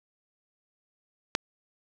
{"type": "click", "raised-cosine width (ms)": 0.2, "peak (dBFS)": -6, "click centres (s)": 1.351, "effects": ["7-bit"]}